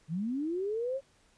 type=linear sweep; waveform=sine; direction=up; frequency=147.2 to 554.4 Hz; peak=-30 dBFS; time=0.08-1.01 s; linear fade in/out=50 ms; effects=pink hiss -66 dBFS RMS until 1.37 s + resampled to 22050 Hz